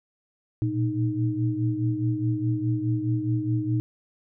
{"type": "tone cluster", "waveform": "sine", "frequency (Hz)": [115.5, 120.3, 309.8], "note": ["A#2", "B2", "D#4"], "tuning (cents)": [-16, -45, -7], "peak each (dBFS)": -27, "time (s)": [0.62, 3.8], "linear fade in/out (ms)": 0, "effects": []}